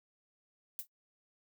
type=noise with exponential decay; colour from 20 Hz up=violet; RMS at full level=-35 dBFS; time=0.79-0.87 s; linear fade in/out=0 ms; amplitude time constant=17 ms; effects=noise-tail reverb RT60 0.1 s tail -21 dB re dry